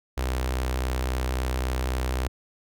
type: tone with notch filter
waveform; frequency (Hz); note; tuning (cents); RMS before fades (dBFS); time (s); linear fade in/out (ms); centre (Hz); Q
sawtooth; 63.7; C2; -46; -27; 0.17-2.28; 10; 170; 0.87
effects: none